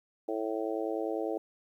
harmonic tone, 110 Hz, A2, in tune, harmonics 3 / 4 / 5 / 6 / 7, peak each -35 / -35 / -37 / -39 / -41 dBFS, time 0.28-1.38 s, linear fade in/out 5 ms, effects 11-bit

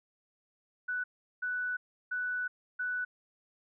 sine tone bursts at uneven times, 1486 Hz, F#6, 7 cents sharp, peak -31 dBFS, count 4, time 0.88-1.04 / 1.42-1.77 / 2.11-2.48 / 2.79-3.05 s, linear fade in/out 10 ms, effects none

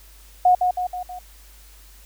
sine tone with echo, 726 Hz, F#5, 33 cents flat, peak -11 dBFS, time 0.45-0.55 s, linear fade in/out 5 ms, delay 160 ms, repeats 4, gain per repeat -5 dB, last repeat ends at 1.19 s, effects added 50 Hz sine -46 dBFS peak until 2.05 s + white hiss -51 dBFS RMS until 2.05 s

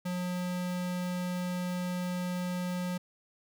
square tone, 179.7 Hz, F3, 50 cents sharp, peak -32 dBFS, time 0.05-2.98 s, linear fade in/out 10 ms, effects none

